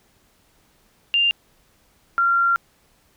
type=tone pair in turn; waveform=sine; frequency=2794 / 1379.4 Hz; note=F7 / F6; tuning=0 / -22 cents; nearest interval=octave; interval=1222 cents; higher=first; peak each=-15 dBFS; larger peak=neither; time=1.14-1.31 / 2.18-2.56 s; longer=second; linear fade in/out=0 ms; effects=pink hiss -60 dBFS RMS until 3.16 s